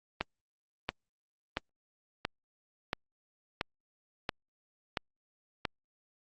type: click train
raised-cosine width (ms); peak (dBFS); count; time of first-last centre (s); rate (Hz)
0.3; -14; 9; 0.21-5.652; 1.47
effects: Opus 32 kbps